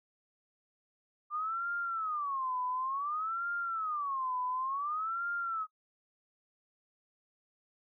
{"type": "tone with vibrato", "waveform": "sine", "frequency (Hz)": 1184, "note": "D6", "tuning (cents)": 14, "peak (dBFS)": -32, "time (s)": [1.3, 5.67], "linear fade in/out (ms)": 50, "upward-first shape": "sine", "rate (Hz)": 0.56, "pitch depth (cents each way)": 290, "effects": ["noise-tail reverb RT60 0.1 s tail -22 dB re dry"]}